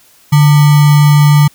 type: tone with sample-and-hold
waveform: sine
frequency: 146.83 Hz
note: D3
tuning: in tune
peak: -3 dBFS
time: 0.32-1.48 s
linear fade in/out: 10 ms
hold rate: 1050 Hz
effects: white hiss -46 dBFS RMS until 1.54 s